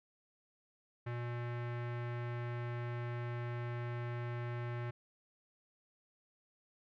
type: tone with low-pass filter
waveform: square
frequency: 120.1 Hz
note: B2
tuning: 48 cents flat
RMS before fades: -40 dBFS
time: 1.06-4.91 s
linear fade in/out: 10 ms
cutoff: 2000 Hz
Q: 1.7
effects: none